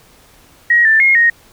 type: tone with pitch steps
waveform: sine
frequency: 1894 / 1774 / 2147 / 1866 Hz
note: A#6 / A6 / C7 / A#6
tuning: +27 / +14 / +44 / +1 cents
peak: -7 dBFS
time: 0.7-1.3 s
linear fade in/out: 5 ms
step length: 150 ms
effects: pink hiss -47 dBFS RMS until 1.52 s